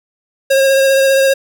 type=tone with vibrato; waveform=square; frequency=540 Hz; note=C#5; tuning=45 cents flat; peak=-9 dBFS; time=0.5-1.34 s; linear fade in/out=10 ms; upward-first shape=sine; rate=15 Hz; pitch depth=15 cents each way; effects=none